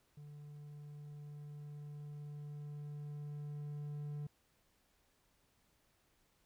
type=tone with level ramp; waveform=triangle; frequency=147 Hz; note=D3; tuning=2 cents sharp; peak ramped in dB=-48 to -38 dBFS; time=0.17-4.27 s; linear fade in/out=5 ms; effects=pink hiss -75 dBFS RMS until 6.45 s